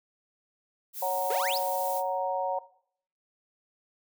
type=noise; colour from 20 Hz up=violet; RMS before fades=-37 dBFS; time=0.93-2.03 s; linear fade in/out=50 ms
type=chord; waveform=sine; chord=F# major; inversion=second; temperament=equal; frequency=554.4 / 740 / 932.3 Hz; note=C#5 / F#5 / A#5; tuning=0 / 0 / 0 cents; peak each=-31 dBFS; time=1.02-2.59 s; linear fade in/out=5 ms
type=exponential sweep; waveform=45% pulse; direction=up; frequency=392 to 5500 Hz; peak=-30 dBFS; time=1.3-1.58 s; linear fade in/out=5 ms
effects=noise-tail reverb RT60 0.6 s tail -17 dB re dry